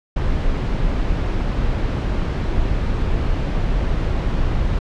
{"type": "noise", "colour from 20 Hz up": "brown", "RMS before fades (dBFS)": -19, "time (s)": [0.16, 4.79], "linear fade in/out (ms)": 5, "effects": ["low-pass 4000 Hz 12 dB/octave"]}